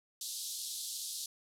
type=band-pass noise; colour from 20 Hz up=pink; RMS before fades=-41 dBFS; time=0.21-1.26 s; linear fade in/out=2 ms; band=3600 to 13000 Hz; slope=48 dB/octave; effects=none